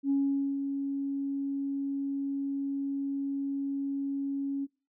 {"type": "tone with ADSR envelope", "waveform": "sine", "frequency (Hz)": 277.2, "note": "C#4", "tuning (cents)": 0, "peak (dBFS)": -22, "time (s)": [0.03, 4.67], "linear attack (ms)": 72, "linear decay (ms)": 470, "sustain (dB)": -7, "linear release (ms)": 34, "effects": ["noise-tail reverb RT60 0.3 s tail -21 dB re dry", "tanh soft clip ceiling -19 dBFS"]}